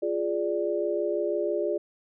sine chord, D diminished, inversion first, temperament equal, 349.2 / 415.3 / 587.3 Hz, F4 / Ab4 / D5, 0 / 0 / 0 cents, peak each -29 dBFS, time 0.02-1.78 s, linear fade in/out 10 ms, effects none

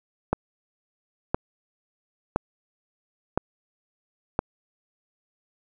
click train, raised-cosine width 1 ms, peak -7 dBFS, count 5, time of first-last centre 0.33-4.391 s, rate 0.985 Hz, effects none

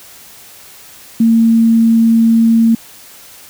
sine tone, 227.6 Hz, A#3, 41 cents flat, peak -6 dBFS, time 1.2-2.75 s, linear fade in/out 5 ms, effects white hiss -38 dBFS RMS until 3.49 s

